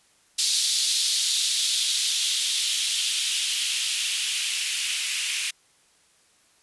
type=noise with band-pass filter sweep; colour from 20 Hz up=violet; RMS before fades=-25 dBFS; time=0.38-5.51 s; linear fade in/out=10 ms; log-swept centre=4100 to 2500 Hz; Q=2.7; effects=white hiss -61 dBFS RMS until 6.62 s + resampled to 24000 Hz